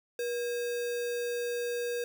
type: tone with sample-and-hold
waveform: sine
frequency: 480 Hz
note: B4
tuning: 49 cents flat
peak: -30 dBFS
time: 0.19-2.04 s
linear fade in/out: 2 ms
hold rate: 2100 Hz
effects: none